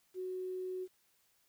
sine tone with quantisation, 370 Hz, F#4, in tune, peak -37 dBFS, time 0.14-0.88 s, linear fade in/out 50 ms, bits 11, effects white hiss -73 dBFS RMS until 1.48 s

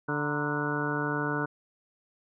harmonic tone with a mistuned harmonic, 146.83 Hz, D3, in tune, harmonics 1 / 2 / 3 / 4 / 5 / 6 / 7 / 8 / 9 / 10, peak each -34 / -33 / -35 / -41 / -43 / -38 / -40 / -41 / -39 / -33 dBFS, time 0.08-1.46 s, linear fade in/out 10 ms, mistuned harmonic 6, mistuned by +86 cents, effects none

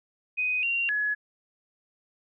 sine tone with pitch steps, 2500 / 2761 / 1692 Hz, D#7 / F7 / G#6, +8 / -20 / +32 cents, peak -24 dBFS, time 0.37-1.15 s, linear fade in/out 20 ms, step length 260 ms, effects none

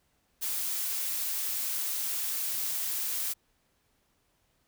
blue noise, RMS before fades -32 dBFS, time 0.41-3.34 s, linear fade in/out 20 ms, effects pink hiss -72 dBFS RMS until 4.67 s

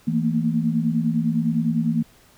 sine tone cluster, 163.6 / 225 / 234.9 Hz, E3 / A3 / A#3, -13 / +39 / +13 cents, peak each -23 dBFS, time 0.07-2.03 s, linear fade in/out 10 ms, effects pink hiss -54 dBFS RMS until 2.37 s

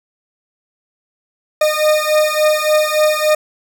40% pulse beating tone pair, 610 / 613.5 Hz, D#5 / D#5, -34 / -25 cents, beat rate 3.5 Hz, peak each -14 dBFS, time 1.61-3.35 s, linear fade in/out 5 ms, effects none

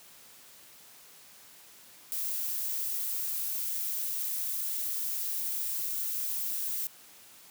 violet noise, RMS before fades -33 dBFS, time 2.12-6.87 s, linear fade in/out 0 ms, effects white hiss -54 dBFS RMS until 7.5 s + high-pass 80 Hz 12 dB/octave

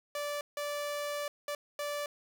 sawtooth tone bursts at uneven times, 583 Hz, D5, 13 cents flat, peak -30 dBFS, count 4, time 0.15-0.41 / 0.57-1.28 / 1.48-1.55 / 1.79-2.06 s, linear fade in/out 2 ms, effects none

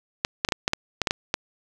clicks, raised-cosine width 0.2 ms, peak -4 dBFS, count 10, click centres 0.249 / 0.449 / 0.488 / 0.522 / 0.679 / 0.734 / 1.017 / 1.072 / 1.109 / 1.341 s, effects none

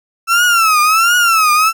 35% pulse tone with vibrato, 1326 Hz, E6, 10 cents sharp, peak -7 dBFS, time 0.27-1.73 s, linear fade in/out 50 ms, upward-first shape triangle, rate 1.4 Hz, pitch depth 170 cents each way, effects none

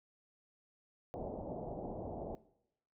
white low-pass noise, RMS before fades -43 dBFS, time 1.14-2.35 s, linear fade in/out 0 ms, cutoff 770 Hz, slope 48 dB/octave, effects noise-tail reverb RT60 0.8 s tail -19 dB re dry

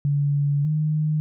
sine tone pair in turn, 143.3 / 153.48 Hz, D3 / D#3, -42 / -23 cents, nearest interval minor second, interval 119 cents, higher second, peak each -18 / -19 dBFS, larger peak first, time 0.05-0.65 / 0.65-1.2 s, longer first, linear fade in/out 0 ms, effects none

